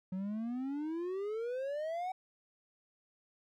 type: exponential sweep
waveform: triangle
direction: up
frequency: 182.7 to 760 Hz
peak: -33 dBFS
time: 0.12-2.12 s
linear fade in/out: 5 ms
effects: none